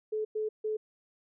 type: tone bursts at uneven times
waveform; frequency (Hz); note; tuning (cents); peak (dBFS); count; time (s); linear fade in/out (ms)
sine; 431.1; A4; -35; -29; 3; 0.12-0.25 / 0.35-0.49 / 0.64-0.77; 10
effects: none